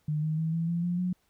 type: tone with pitch steps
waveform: sine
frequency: 151.6 / 156.13 / 160.8 / 165.61 / 170.56 / 175.66 / 180.91 Hz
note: D#3 / D#3 / E3 / E3 / F3 / F3 / F#3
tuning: -45 / +6 / -43 / +8 / -41 / +10 / -39 cents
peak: -26 dBFS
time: 0.08-1.13 s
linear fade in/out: 5 ms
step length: 150 ms
effects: pink hiss -71 dBFS RMS until 1.29 s